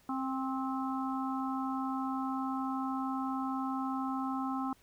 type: harmonic tone with a mistuned harmonic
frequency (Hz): 264.8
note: C4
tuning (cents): +21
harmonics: 1 / 3 / 4 / 5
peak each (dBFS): -34 / -39 / -40 / -41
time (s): 0.09-4.73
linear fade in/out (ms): 2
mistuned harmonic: 5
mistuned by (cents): -27
effects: pink hiss -65 dBFS RMS until 4.82 s